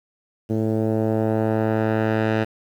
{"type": "tone with low-pass filter sweep", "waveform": "10% pulse", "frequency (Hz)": 110, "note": "A2", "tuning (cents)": 0, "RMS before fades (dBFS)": -21, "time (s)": [0.49, 2.45], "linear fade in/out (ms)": 20, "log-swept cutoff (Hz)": [370, 2500], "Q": 0.94, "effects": ["8-bit"]}